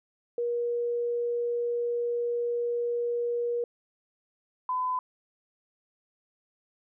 sine tone pair in turn, 476.8 / 1010.3 Hz, A#4 / B5, +39 / +39 cents, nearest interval octave + minor second, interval 1300 cents, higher second, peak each -26 / -26 dBFS, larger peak neither, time 0.38-3.64 / 4.69-4.99 s, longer first, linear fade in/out 2 ms, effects none

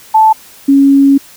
sine tone pair in turn, 876 / 276.6 Hz, A5 / C#4, -8 / -4 cents, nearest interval octave + minor sixth, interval 1996 cents, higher first, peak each -3 dBFS, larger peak neither, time 0.14-0.33 / 0.68-1.18 s, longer second, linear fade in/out 10 ms, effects white hiss -38 dBFS RMS until 1.36 s

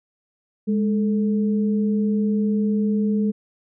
sine tone pair together, 207.7 / 440.1 Hz, G#3 / A4, 0 / 0 cents, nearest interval octave + minor second, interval 1300 cents, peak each -18 / -28 dBFS, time 0.67-3.32 s, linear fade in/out 20 ms, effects none

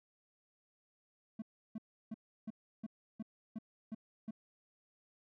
triangle tone bursts, 220 Hz, A3, in tune, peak -37 dBFS, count 9, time 1.39-4.309 s, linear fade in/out 5 ms, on 31 ms, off 330 ms, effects none

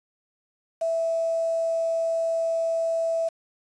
sine tone with quantisation, 659.3 Hz, E5, in tune, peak -22 dBFS, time 0.81-3.29 s, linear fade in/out 10 ms, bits 7, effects resampled to 22050 Hz

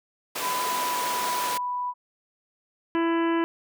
pink high-pass noise, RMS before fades -31 dBFS, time 0.35-1.58 s, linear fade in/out 10 ms, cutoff 420 Hz, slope 12 dB/octave
sine tone with pitch glide, 1000 to 987.4 Hz, B5 to B5, +21 to -1 cents, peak -26 dBFS, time 0.4-1.94 s, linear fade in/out 50 ms, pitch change -22 cents, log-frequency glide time 0.58-0.93 s
harmonic tone, 333 Hz, E4, 18 cents sharp, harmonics 1 / 2 / 3 / 4 / 5 / 6 / 7 / 8 / 9, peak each -22 / -36 / -29 / -39 / -35 / -41 / -43 / -44 / -43 dBFS, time 2.95-3.44 s, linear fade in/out 0 ms
effects none

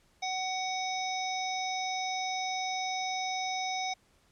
harmonic tone, 750 Hz, F#5, 23 cents sharp, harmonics 1 / 3 / 5 / 7 / 8, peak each -33 / -38 / -40 / -41 / -42 dBFS, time 0.22-3.94 s, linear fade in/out 10 ms, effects pink hiss -67 dBFS RMS until 4.31 s + low-pass 10000 Hz 12 dB/octave

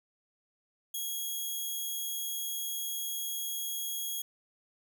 5% pulse tone, 3310 Hz, G#7, 6 cents flat, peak -25 dBFS, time 0.94-4.22 s, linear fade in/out 5 ms, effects none

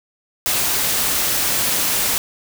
white noise, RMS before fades -19 dBFS, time 0.46-2.18 s, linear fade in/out 0 ms, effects none

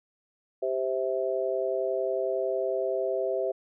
sine chord, C major, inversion second, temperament just, 392.4 / 523.3 / 654.1 Hz, G4 / C5 / E5, +2 / 0 / -14 cents, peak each -30 dBFS, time 0.62-3.52 s, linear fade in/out 10 ms, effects none

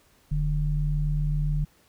sine tone pair together, 40.87 / 150 Hz, E1 / D3, -14 / +37 cents, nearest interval octave + major seventh, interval 2251 cents, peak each -25 dBFS, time 0.31-1.65 s, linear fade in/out 10 ms, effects pink hiss -61 dBFS RMS until 1.88 s

